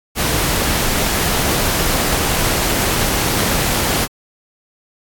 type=noise; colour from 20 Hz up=pink; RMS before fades=-17 dBFS; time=0.15-4.08 s; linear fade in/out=50 ms; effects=AAC 64 kbps